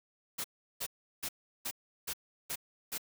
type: noise bursts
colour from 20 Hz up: white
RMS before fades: -37 dBFS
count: 7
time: 0.38-2.981 s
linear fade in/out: 10 ms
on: 63 ms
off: 360 ms
effects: none